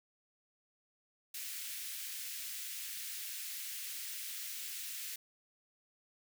white high-pass noise, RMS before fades -43 dBFS, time 1.34-5.16 s, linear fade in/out 5 ms, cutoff 1800 Hz, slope 24 dB/octave, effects none

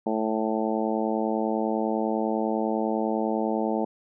harmonic tone, 110 Hz, A2, in tune, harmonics 2 / 3 / 4 / 5 / 6 / 7 / 8, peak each -28 / -30 / -31 / -32 / -33 / -33 / -34 dBFS, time 0.06-3.85 s, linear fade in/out 5 ms, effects none

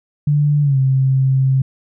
sine tone with pitch glide, 146.83 to 133.1 Hz, D3 to C3, 0 to +30 cents, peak -11 dBFS, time 0.27-1.62 s, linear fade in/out 5 ms, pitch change -170 cents, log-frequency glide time 0.62-0.78 s, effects none

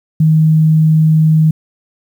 sine tone, 157.3 Hz, D#3, 19 cents sharp, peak -6 dBFS, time 0.2-1.51 s, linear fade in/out 5 ms, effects 7-bit

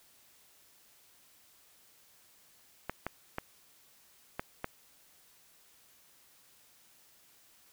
clicks, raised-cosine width 0.5 ms, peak -19 dBFS, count 5, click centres 2.896 / 3.066 / 3.384 / 4.395 / 4.644 s, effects white hiss -63 dBFS RMS until 7.72 s

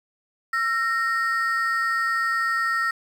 triangle ring-modulated tone, 1600 Hz, G6, 35 cents sharp, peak -16 dBFS, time 0.53-2.91 s, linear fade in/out 5 ms, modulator 256 Hz, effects 8-bit

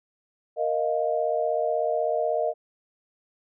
sine chord, Bb suspended fourth, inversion none, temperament equal, 466.2 / 622.3 / 698.5 Hz, Bb4 / Eb5 / F5, 0 / 0 / 0 cents, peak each -28 / -25 / -28 dBFS, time 0.56-2.54 s, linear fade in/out 50 ms, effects none

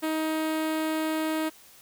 sawtooth tone with notch filter, 315 Hz, D#4, 21 cents sharp, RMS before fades -28 dBFS, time 0.02-1.5 s, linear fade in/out 20 ms, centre 5800 Hz, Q 1.5, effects white hiss -53 dBFS RMS until 1.81 s

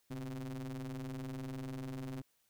square ring-modulated tone, 63.6 Hz, C2, 48 cents flat, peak -38 dBFS, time 0.1-2.22 s, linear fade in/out 10 ms, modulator 201 Hz, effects white hiss -75 dBFS RMS until 2.49 s

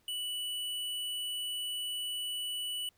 square tone, 2960 Hz, F#7, in tune, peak -35 dBFS, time 0.08-2.89 s, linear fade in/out 2 ms, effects pink hiss -71 dBFS RMS until 2.97 s

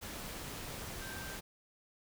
sine tone in noise, 1568 Hz, G6, in tune, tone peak -47 dBFS, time 1-1.37 s, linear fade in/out 20 ms, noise pink, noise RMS -44 dBFS, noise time 0.01-1.41 s, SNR -6 dB, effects none

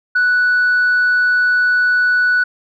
sine tone, 1480 Hz, F#6, in tune, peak -9 dBFS, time 0.15-2.44 s, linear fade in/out 10 ms, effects tanh soft clip ceiling -9 dBFS

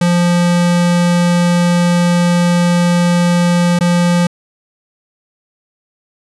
square tone with dropouts, 174.61 Hz, F3, in tune, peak -10 dBFS, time 0.01-4.27 s, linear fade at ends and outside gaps 5 ms, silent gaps 3.79-3.808 s, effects resampled to 24000 Hz

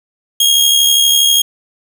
sawtooth tone with amplitude modulation, 3263 Hz, G#7, 31 cents flat, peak -3 dBFS, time 0.4-1.42 s, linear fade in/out 5 ms, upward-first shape sine, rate 72.4 Hz, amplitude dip 45%, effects none

